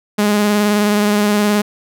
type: tone with vibrato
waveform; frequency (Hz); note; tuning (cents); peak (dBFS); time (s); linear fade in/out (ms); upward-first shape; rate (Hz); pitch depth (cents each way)
sawtooth; 207.7; G#3; 0; -8; 0.18-1.62; 10; sine; 19; 23
effects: none